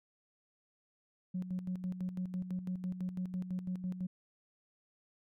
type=tone with tremolo; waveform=sine; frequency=182.8 Hz; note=F#3; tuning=21 cents flat; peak=-32 dBFS; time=1.34-4.07 s; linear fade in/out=10 ms; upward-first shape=square; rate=6 Hz; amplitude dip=65%; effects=tanh soft clip ceiling -29 dBFS + MP3 64 kbps